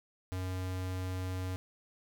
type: tone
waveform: square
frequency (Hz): 92.5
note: F#2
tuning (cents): 0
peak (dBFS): -35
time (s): 0.32-1.56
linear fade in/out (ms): 0
effects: none